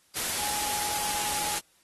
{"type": "tone in noise", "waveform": "sine", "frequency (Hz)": 835, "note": "G#5", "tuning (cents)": 9, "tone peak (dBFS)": -35, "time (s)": [0.38, 1.58], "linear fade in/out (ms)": 20, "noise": "white", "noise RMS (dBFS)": -30, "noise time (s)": [0.15, 1.6], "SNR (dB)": -8, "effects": ["white hiss -64 dBFS RMS until 1.83 s", "AAC 32 kbps"]}